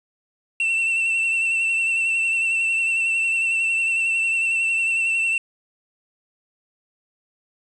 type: tone with vibrato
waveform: triangle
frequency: 2692 Hz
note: E7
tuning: 36 cents sharp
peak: -17 dBFS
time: 0.6-5.38 s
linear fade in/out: 2 ms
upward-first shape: triangle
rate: 11 Hz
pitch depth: 35 cents each way
effects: resampled to 24000 Hz + 8-bit